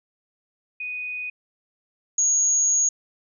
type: tone pair in turn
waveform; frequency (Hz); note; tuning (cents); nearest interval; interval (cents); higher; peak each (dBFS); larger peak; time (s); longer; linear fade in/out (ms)
sine; 2486 / 6648; D#7 / G#8; -2 / +1; octave + perfect fourth; 1703; second; -28 / -17; second; 0.8-1.3 / 2.18-2.89; second; 5
effects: none